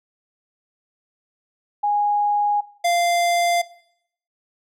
sine / square tone pair in turn, 825 / 693.7 Hz, G#5 / F5, -12 / -12 cents, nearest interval minor third, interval 300 cents, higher first, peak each -17 dBFS, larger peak neither, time 1.83-2.61 / 2.84-3.62 s, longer neither, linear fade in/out 10 ms, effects noise-tail reverb RT60 0.7 s tail -19 dB re dry + low-pass 12000 Hz 12 dB/octave

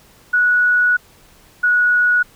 sine tone pair in turn, 1467 / 1461.6 Hz, F#6 / F#6, -15 / -22 cents, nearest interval unison, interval 7 cents, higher first, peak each -11 dBFS, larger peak neither, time 0.33-0.97 / 1.63-2.23 s, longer first, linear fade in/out 10 ms, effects pink hiss -49 dBFS RMS until 2.35 s

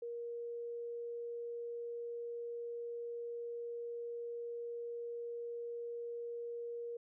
sine tone, 471.9 Hz, A#4, 21 cents sharp, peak -40 dBFS, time 0.02-6.97 s, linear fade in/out 5 ms, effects none

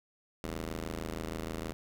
10% pulse ring-modulated tone, 80.5 Hz, E2, 41 cents flat, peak -25 dBFS, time 0.44-1.73 s, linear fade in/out 0 ms, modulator 134 Hz, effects none

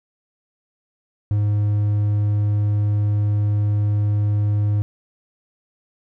triangle tone, 103.83 Hz, G#2, in tune, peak -14 dBFS, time 1.31-4.82 s, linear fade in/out 0 ms, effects none

